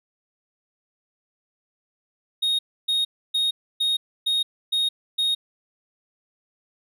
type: tone bursts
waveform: triangle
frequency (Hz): 3729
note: A#7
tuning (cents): 0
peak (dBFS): -18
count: 7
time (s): 2.42-5.35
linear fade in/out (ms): 10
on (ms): 170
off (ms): 290
effects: none